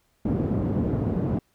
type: band-pass noise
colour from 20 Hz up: pink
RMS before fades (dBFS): -25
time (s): 0.25-1.39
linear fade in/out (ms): 5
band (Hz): 110 to 330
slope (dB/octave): 12
effects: pink hiss -68 dBFS RMS until 1.54 s